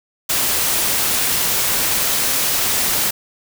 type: noise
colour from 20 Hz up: white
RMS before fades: -18 dBFS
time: 0.29-3.11 s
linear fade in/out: 10 ms
effects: none